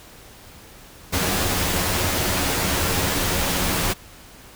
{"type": "noise with comb filter", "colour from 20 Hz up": "pink", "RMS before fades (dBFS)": -22, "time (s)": [1.12, 3.94], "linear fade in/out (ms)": 20, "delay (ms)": 11, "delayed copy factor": 0.6, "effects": ["pink hiss -45 dBFS RMS until 4.55 s"]}